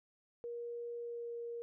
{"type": "tone with pitch glide", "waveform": "sine", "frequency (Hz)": [473.7, 470.2], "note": ["A#4", "A#4"], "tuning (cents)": [28, 15], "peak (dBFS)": -40, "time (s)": [0.44, 1.62], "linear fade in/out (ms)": 0, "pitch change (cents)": -13, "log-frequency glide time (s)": [0.96, 1.34], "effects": []}